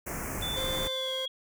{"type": "band-stop noise", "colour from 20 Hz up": "pink", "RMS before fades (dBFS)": -35, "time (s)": [0.06, 0.88], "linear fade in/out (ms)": 10, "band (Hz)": [2400, 5900], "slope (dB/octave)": 48}
{"type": "clicks", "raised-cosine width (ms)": 0.2, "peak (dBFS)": -29, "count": 2, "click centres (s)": [0.413, 0.453]}
{"type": "tone with pitch glide", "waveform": "sine", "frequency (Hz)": [3503, 3306], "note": ["A7", "G#7"], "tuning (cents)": [-8, -9], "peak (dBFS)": -32, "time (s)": [0.42, 1.28], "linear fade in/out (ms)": 5, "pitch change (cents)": -101, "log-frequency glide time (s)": [0.91, 1.14]}
{"type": "tone", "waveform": "40% pulse", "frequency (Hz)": 523.3, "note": "C5", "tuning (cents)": 0, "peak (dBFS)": -33, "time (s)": [0.56, 1.26], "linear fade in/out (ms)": 10}
{"effects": []}